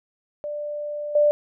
sine tone with level steps, 591 Hz, D5, 11 cents sharp, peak -27 / -14 dBFS, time 0.44-1.31 s, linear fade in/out 0 ms, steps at 1.15 s, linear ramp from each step 5 ms, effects none

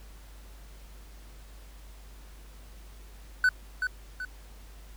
triangle tone with echo, 1499 Hz, F#6, 22 cents sharp, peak -17 dBFS, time 3.44-3.49 s, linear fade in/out 2 ms, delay 380 ms, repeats 2, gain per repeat -7 dB, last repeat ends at 4.25 s, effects added 50 Hz sine -46 dBFS peak until 4.96 s + pink hiss -56 dBFS RMS until 4.96 s

